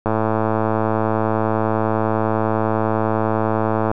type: click train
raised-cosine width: 1 ms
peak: -5 dBFS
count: 425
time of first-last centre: 0.06-3.915 s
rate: 110 Hz
effects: none